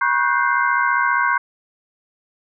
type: tone cluster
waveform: sine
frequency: 967 / 1092 / 1485 / 1560 / 2093 Hz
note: B5 / C#6 / F#6 / G6 / C7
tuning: -37 / -26 / +6 / -9 / 0 cents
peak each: -22 / -20 / -23 / -20 / -27 dBFS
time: 0.01-1.38 s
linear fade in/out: 5 ms
effects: none